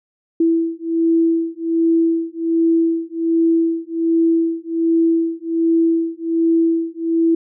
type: beating tone pair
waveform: sine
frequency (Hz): 329.6 / 330.9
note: E4 / E4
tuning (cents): 0 / +7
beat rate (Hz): 1.3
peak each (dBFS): -17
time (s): 0.4-7.35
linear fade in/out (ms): 5
effects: none